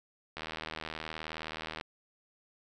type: click train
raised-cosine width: 0.3 ms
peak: -22 dBFS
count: 115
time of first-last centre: 0.37-1.811 s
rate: 79.1 Hz
effects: none